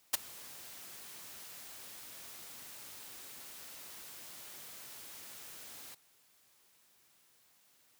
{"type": "noise with ADSR envelope", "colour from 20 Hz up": "white", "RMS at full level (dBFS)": -26, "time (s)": [0.13, 5.95], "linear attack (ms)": 13, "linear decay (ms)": 14, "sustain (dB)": -24, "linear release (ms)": 10, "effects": ["white hiss -68 dBFS RMS until 7.99 s", "high-pass 80 Hz 12 dB/octave"]}